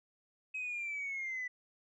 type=linear sweep; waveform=sine; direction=down; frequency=2550 to 1973 Hz; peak=-35 dBFS; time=0.54-1.48 s; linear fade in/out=10 ms; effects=tanh soft clip ceiling -33 dBFS